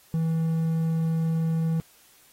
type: tone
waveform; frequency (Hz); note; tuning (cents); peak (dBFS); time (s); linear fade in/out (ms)
triangle; 162.6; E3; -23; -20; 0.14-1.8; 0
effects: white hiss -57 dBFS RMS until 2.32 s + AAC 48 kbps